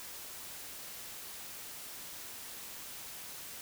silence, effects white hiss -46 dBFS RMS until 3.61 s

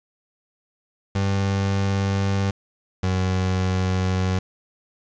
30% pulse tone pair in turn, 98 / 93.07 Hz, G2 / F#2, 0 / +11 cents, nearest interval minor second, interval 89 cents, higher first, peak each -17 dBFS, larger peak neither, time 1.15-2.51 / 3.03-4.39 s, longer neither, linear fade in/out 5 ms, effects resampled to 16000 Hz + 8-bit

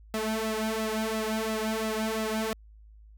sawtooth tone with flanger, 219.3 Hz, A3, 6 cents flat, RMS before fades -30 dBFS, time 0.14-2.53 s, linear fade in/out 0 ms, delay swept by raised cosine 1.5 to 3.3 ms, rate 2.9 Hz, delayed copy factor +0.9, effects added 53 Hz sine -49 dBFS peak until 3.17 s

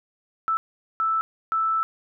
sine tone bursts at uneven times, 1318.5 Hz, E6, in tune, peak -20 dBFS, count 3, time 0.48-0.57 / 1-1.21 / 1.52-1.83 s, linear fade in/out 0 ms, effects none

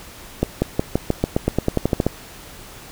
accelerating click train, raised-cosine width 2 ms, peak -3 dBFS, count 15, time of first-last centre 0.43-2.066 s, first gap 190 ms, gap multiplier 0.92, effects pink hiss -40 dBFS RMS until 2.91 s

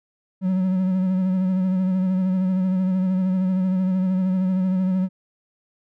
triangle tone with vibrato, 186.4 Hz, F#3, 13 cents sharp, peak -16 dBFS, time 0.41-5.09 s, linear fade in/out 50 ms, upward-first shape sine, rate 13 Hz, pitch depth 34 cents each way, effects none

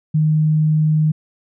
sine tone, 154.7 Hz, D#3, 10 cents flat, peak -12 dBFS, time 0.14-1.12 s, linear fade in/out 10 ms, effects none

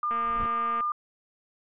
sine tone, 1204 Hz, D6, 43 cents sharp, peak -25 dBFS, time 0.03-0.92 s, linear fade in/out 2 ms
click train, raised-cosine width 0.5 ms, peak -24 dBFS, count 162, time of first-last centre 0.11-0.807 s, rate 231 Hz
brown noise with exponential growth, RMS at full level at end -30 dBFS, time 0.11-0.46 s, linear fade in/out 2 ms, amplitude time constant 76 ms
effects resampled to 8000 Hz

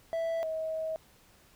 triangle / sine tone pair in turn, 659.3 / 637.6 Hz, E5 / D#5, 0 / +42 cents, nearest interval minor second, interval 58 cents, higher first, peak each -27 / -31 dBFS, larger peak first, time 0.13-0.43 / 0.43-0.96 s, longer second, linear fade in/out 0 ms, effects pink hiss -61 dBFS RMS until 1.55 s

